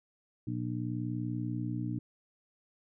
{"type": "harmonic tone", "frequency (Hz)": 60.3, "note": "B1", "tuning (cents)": -41, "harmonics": [2, 3, 4, 5], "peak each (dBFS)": [-35, -41, -39, -38], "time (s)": [0.47, 1.99], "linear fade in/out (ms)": 5, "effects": []}